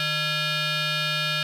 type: tone with frequency modulation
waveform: sine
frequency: 606 Hz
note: D#5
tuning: 46 cents flat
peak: -20 dBFS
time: 0-1.43 s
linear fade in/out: 2 ms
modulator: 760 Hz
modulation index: 5
effects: tanh soft clip ceiling -22 dBFS + 9-bit